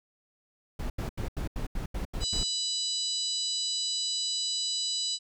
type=noise bursts; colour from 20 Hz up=brown; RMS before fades=-32 dBFS; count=9; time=0.79-2.436 s; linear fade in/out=5 ms; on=110 ms; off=82 ms
type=harmonic tone; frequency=990 Hz; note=B5; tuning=4 cents sharp; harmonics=3 / 4 / 5 / 6 / 7 / 8; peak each=-39 / -31 / -34 / -43 / -43 / -37 dBFS; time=2.2-5.19 s; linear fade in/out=50 ms
effects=none